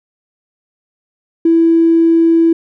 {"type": "tone with tanh clipping", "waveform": "triangle", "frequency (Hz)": 330.7, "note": "E4", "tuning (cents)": 6, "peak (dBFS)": -6, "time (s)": [1.45, 2.53], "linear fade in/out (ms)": 5, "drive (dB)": 2, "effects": []}